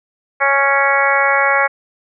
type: harmonic tone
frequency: 277.2 Hz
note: C#4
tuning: in tune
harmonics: 2 / 3 / 4 / 5 / 6 / 7 / 8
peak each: -19 / -19 / -19 / -19 / -19 / -19 / -19 dBFS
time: 0.4-1.68 s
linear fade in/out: 20 ms
effects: none